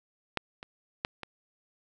clicks, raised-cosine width 0.3 ms, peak -12 / -25 / -12 / -22 dBFS, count 4, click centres 0.373 / 0.629 / 1.049 / 1.233 s, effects none

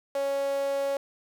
sawtooth tone with high-pass filter, 277.2 Hz, C#4, in tune, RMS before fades -28 dBFS, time 0.15-0.97 s, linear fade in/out 2 ms, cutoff 580 Hz, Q 8, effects none

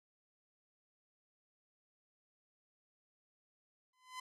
sawtooth tone with exponential growth, 1018 Hz, C6, 48 cents flat, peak -37 dBFS, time 3.93-4.2 s, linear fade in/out 5 ms, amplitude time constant 57 ms, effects low-pass 10000 Hz 12 dB/octave

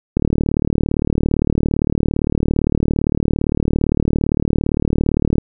click train, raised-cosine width 3 ms, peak -3 dBFS, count 197, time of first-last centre 0.17-5.383 s, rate 37.6 Hz, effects none

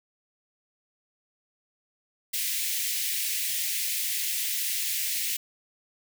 white high-pass noise, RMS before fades -29 dBFS, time 2.33-5.37 s, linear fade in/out 10 ms, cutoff 1900 Hz, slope 48 dB/octave, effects none

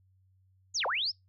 sine linear two-way sweep, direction down then up, 7000 to 459.1 to 5470 Hz, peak -28 dBFS, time 0.74-1.12 s, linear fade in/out 20 ms, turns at 0.86 s, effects noise-tail reverb RT60 0.2 s tail -26 dB re dry + added 94 Hz sine -63 dBFS peak until 1.28 s

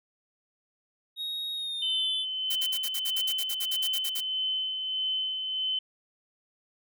triangle tone with pitch glide, 3761 to 3489 Hz, A#7 to A7, +15 to -15 cents, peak -30 dBFS, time 1.16-2.26 s, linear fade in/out 50 ms, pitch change -130 cents, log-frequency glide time 1.54-2.13 s
sine tone with tremolo, 3052 Hz, G7, 47 cents flat, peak -26 dBFS, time 1.82-5.79 s, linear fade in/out 5 ms, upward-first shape sine, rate 1.6 Hz, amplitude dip 40%
blue noise bursts, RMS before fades -33 dBFS, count 16, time 2.5-4.207 s, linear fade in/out 10 ms, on 57 ms, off 53 ms
effects none

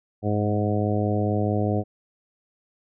harmonic tone with a mistuned harmonic, 104.7 Hz, G#2, 15 cents sharp, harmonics 1 / 2 / 3 / 4 / 5 / 6 / 7, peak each -24 / -27 / -29 / -30 / -31 / -32 / -32 dBFS, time 0.22-1.84 s, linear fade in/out 50 ms, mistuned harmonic 1, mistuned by -25 cents, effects none

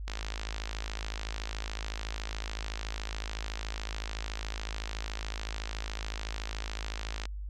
click train, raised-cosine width 0.2 ms, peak -19 dBFS, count 387, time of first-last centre 0.08-7.255 s, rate 53.8 Hz, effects added 50 Hz sine -35 dBFS peak until 7.49 s + MP3 64 kbps

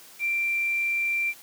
sine tone with quantisation, 2358 Hz, D7, 6 cents sharp, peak -23 dBFS, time 0.19-1.34 s, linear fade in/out 50 ms, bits 8, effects white hiss -49 dBFS RMS until 1.42 s + high-pass 150 Hz 12 dB/octave

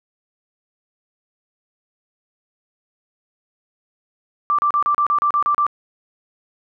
sine tone bursts, 1174.7 Hz, D6, in tune, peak -14 dBFS, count 10, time 4.5-5.666 s, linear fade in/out 0 ms, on 86 ms, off 34 ms, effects none

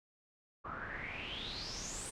pink noise with low-pass filter sweep, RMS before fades -43 dBFS, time 0.64-2.11 s, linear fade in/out 20 ms, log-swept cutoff 1200 to 9100 Hz, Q 7.7, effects none

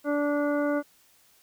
harmonic tone, 290.9 Hz, D4, 16 cents flat, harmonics 1 / 2 / 3 / 4 / 5 / 7, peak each -26 / -27 / -40 / -37 / -35 / -46 dBFS, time 0.04-0.83 s, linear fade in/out 50 ms, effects white hiss -61 dBFS RMS until 1.42 s

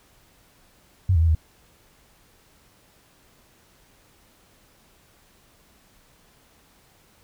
sine tone with pitch steps, 92.8 / 80.4 / 82.5 / 79 Hz, F#2 / E2 / E2 / D#2, +6 / -43 / +2 / +27 cents, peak -15 dBFS, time 1.09-1.35 s, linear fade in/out 5 ms, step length 65 ms, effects pink hiss -58 dBFS RMS until 7.23 s

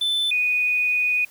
triangle / sine tone pair in turn, 3520 / 2478 Hz, A7 / D#7, 0 / -8 cents, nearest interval tritone, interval 608 cents, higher first, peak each -18 dBFS, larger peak neither, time 0.01-0.31 / 0.31-1.25 s, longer second, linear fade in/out 5 ms, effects white hiss -51 dBFS RMS until 1.3 s

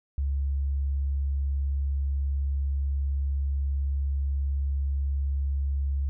sine tone, 69.3 Hz, C#2, in tune, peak -24 dBFS, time 0.18-6.09 s, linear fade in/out 0 ms, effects none

